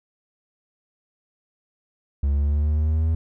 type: exponential sweep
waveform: triangle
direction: up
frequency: 69.3 to 81.5 Hz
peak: -16 dBFS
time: 2.23-3.15 s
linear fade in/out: 5 ms
effects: none